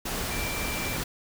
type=tone in noise; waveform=sine; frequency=2349 Hz; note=D7; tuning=in tune; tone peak=-35 dBFS; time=0.31-0.97 s; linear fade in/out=10 ms; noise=pink; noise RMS=-31 dBFS; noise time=0.05-1.04 s; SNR=-7 dB; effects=none